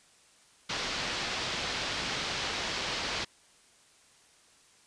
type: low-pass noise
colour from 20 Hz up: white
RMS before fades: -34 dBFS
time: 0.69-3.25 s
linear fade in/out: 10 ms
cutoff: 4900 Hz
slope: 24 dB/octave
effects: white hiss -61 dBFS RMS until 4.86 s + resampled to 22050 Hz

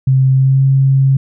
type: tone with pitch glide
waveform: sine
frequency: 132.3 to 135.08 Hz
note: C3 to C#3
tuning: +20 to -44 cents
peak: -7 dBFS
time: 0.07-1.17 s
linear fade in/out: 5 ms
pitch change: +36 cents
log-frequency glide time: 0.33-0.63 s
effects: none

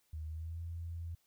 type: tone with pitch glide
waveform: sine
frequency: 78 to 84.08 Hz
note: D#2 to E2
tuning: +5 to +35 cents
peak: -39 dBFS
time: 0.13-1.15 s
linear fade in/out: 5 ms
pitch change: +130 cents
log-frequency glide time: 0.27-0.6 s
effects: white hiss -75 dBFS RMS until 1.26 s

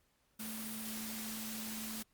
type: tone in noise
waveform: sine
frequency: 220 Hz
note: A3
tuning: in tune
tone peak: -44 dBFS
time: 0.39-2.03 s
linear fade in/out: 10 ms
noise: white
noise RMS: -44 dBFS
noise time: 0.39-2.03 s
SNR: -3 dB
effects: pink hiss -75 dBFS RMS until 2.13 s + Opus 48 kbps

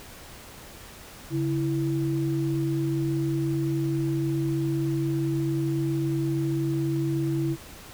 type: tone pair together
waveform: sine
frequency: 140 / 330 Hz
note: C#3 / E4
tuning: +18 / +2 cents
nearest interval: octave + minor third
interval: 1484 cents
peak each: -26 dBFS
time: 1.3-7.57 s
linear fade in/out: 50 ms
effects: pink hiss -45 dBFS RMS until 7.93 s

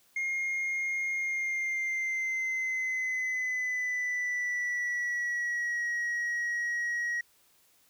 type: tone with pitch glide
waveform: sine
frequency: 2134 to 1901.2 Hz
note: C7 to A#6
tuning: +34 to +34 cents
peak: -26 dBFS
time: 0.16-7.21 s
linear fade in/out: 5 ms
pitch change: -200 cents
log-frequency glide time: 1.15-5.86 s
effects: tanh soft clip ceiling -28 dBFS + white hiss -65 dBFS RMS until 7.89 s

